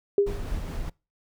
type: tone with exponential decay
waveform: sine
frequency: 402.9 Hz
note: G4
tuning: 48 cents sharp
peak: -14 dBFS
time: 0.18-0.45 s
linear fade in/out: 2 ms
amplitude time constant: 57 ms
type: noise with tremolo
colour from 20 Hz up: brown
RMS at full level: -30 dBFS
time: 0.26-0.9 s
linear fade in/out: 10 ms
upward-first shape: sine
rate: 4.8 Hz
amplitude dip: 25%
effects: noise-tail reverb RT60 0.3 s tail -25 dB re dry